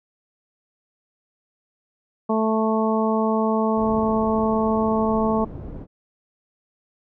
harmonic tone, 220 Hz, A3, in tune, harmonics 1 / 2 / 3 / 4 / 5, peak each -21 / -24 / -26 / -27 / -28 dBFS, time 2.29-5.45 s, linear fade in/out 10 ms
pink low-pass noise, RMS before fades -35 dBFS, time 3.75-5.87 s, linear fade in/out 50 ms, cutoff 440 Hz, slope 12 dB/octave
effects none

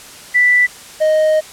sine / triangle tone pair in turn, 1975.5 / 622.2 Hz, B6 / D#5, 0 / 0 cents, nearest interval octave + minor sixth, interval 2000 cents, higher first, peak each -8 dBFS, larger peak neither, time 0.34-0.67 / 1-1.41 s, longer second, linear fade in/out 20 ms, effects white hiss -36 dBFS RMS until 1.52 s + low-pass 10000 Hz 12 dB/octave

